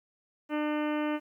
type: harmonic tone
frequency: 300 Hz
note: D4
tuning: 37 cents sharp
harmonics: 1 / 2 / 3 / 4 / 5 / 6 / 7 / 8 / 9 / 10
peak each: -29 / -35 / -39 / -41 / -43 / -45 / -46 / -47 / -48 / -49 dBFS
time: 0.49-1.2 s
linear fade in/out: 50 ms
effects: 11-bit